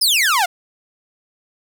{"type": "exponential sweep", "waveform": "sawtooth", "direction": "down", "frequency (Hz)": [5320, 678], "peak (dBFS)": -10, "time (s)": [0.01, 0.46], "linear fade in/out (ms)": 10, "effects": []}